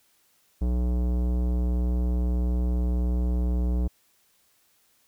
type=tone with tanh clipping; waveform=sine; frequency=60.8 Hz; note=B1; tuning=26 cents flat; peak=-24 dBFS; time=0.61-3.88 s; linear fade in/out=10 ms; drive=17 dB; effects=white hiss -65 dBFS RMS until 5.07 s